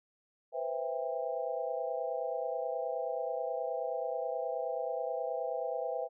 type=chord; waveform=sine; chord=C major seventh; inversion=third; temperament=equal with one note detuned; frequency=493.9 / 523.3 / 659.3 / 799.5 Hz; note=B4 / C5 / E5 / G5; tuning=0 / 0 / 0 / +34 cents; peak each=-38 / -38 / -37 / -40 dBFS; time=0.52-6.09 s; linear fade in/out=50 ms; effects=none